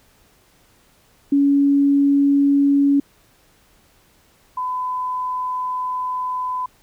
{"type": "tone pair in turn", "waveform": "sine", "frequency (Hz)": [281.3, 1007.4], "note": ["C#4", "B5"], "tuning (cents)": [26, 34], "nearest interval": "octave + minor seventh", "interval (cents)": 2208, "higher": "second", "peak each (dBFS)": [-12, -21], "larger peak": "first", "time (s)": [[1.32, 3], [4.57, 6.66]], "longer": "second", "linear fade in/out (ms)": 5, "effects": ["pink hiss -56 dBFS RMS until 6.82 s"]}